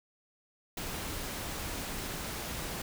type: noise with ADSR envelope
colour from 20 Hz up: pink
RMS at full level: -35 dBFS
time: 0.77-2.82 s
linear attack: 5 ms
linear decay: 13 ms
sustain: -3 dB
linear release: 5 ms
effects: none